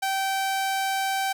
sawtooth tone, 775 Hz, G5, 20 cents flat, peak -20 dBFS, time 0.02-1.33 s, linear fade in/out 10 ms, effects none

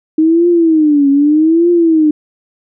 sine tone with vibrato, 311.1 Hz, D#4, in tune, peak -6 dBFS, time 0.18-2.11 s, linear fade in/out 5 ms, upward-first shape triangle, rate 0.82 Hz, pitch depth 210 cents each way, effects none

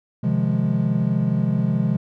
triangle chord, F minor seventh, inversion second, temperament equal, 130.81 / 155.56 / 174.61 / 207.7 Hz, C3 / Eb3 / F3 / Ab3, 0 / 0 / 0 / 0 cents, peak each -21 / -23 / -21 / -21 dBFS, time 0.23-1.97 s, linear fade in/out 10 ms, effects none

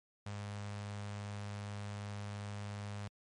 sawtooth tone with notch filter, 102.6 Hz, G#2, 21 cents flat, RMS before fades -43 dBFS, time 0.26-3.08 s, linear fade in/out 5 ms, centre 330 Hz, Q 1.2, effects low-pass 9000 Hz 12 dB/octave + MP3 48 kbps

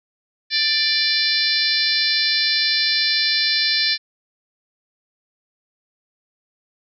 harmonic tone, 589 Hz, D5, 5 cents sharp, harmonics 3 / 4 / 5 / 6 / 7 / 8 / 9, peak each -25 / -26 / -33 / -25 / -21 / -23 / -24 dBFS, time 0.5-3.98 s, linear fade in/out 50 ms, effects none

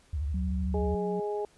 sine tone with vibrato, 73.4 Hz, D2, in tune, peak -28 dBFS, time 0.13-0.95 s, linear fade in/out 5 ms, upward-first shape sine, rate 13 Hz, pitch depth 180 cents each way
sine tone with pitch glide, 185 to 182.77 Hz, F#3 to F#3, 0 to -21 cents, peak -32 dBFS, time 0.34-1.2 s, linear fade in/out 5 ms, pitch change -21 cents, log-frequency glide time 0.81-1.06 s
harmonic tone, 207.7 Hz, G#3, in tune, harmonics 2 / 3 / 4, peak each -30 / -40 / -37 dBFS, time 0.74-1.45 s, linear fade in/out 2 ms
effects pink hiss -62 dBFS RMS until 1.57 s + resampled to 24000 Hz

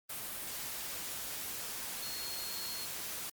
sine tone in noise, 4291 Hz, C8, 43 cents sharp, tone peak -43 dBFS, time 2.02-2.86 s, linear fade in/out 10 ms, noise white, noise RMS -41 dBFS, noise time 0.09-3.3 s, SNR -5 dB, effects Opus 32 kbps

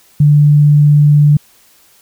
sine tone, 147.3 Hz, D3, 6 cents sharp, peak -4 dBFS, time 0.2-1.37 s, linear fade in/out 5 ms, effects white hiss -48 dBFS RMS until 2.01 s

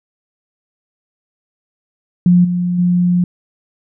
sine tone with level steps, 177.4 Hz, F3, 27 cents sharp, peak -6 / -14 / -10 dBFS, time 2.26-3.24 s, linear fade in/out 2 ms, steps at 2.44 / 2.78 s, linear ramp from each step 10 ms, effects none

